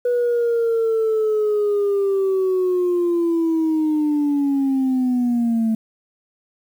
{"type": "linear sweep", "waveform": "sine", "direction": "down", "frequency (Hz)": [490, 220], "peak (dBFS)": -14, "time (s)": [0.05, 5.75], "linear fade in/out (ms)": 5, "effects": ["tanh soft clip ceiling -14 dBFS", "8-bit"]}